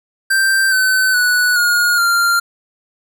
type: tone with pitch steps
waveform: square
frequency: 1568 / 1521.6 / 1476.6 / 1432.9 / 1390.5 Hz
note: G6 / F#6 / F#6 / F6 / F6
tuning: 0 / +48 / -4 / +44 / -8 cents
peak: -12 dBFS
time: 0.3-2.4 s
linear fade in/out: 10 ms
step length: 420 ms
effects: none